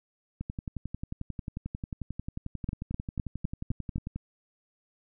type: two click trains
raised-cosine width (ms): 5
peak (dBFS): -22 / -18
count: 43 / 6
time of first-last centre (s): 0.41-4.16 / 2.69-3.959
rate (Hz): 11.2 / 3.94
effects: none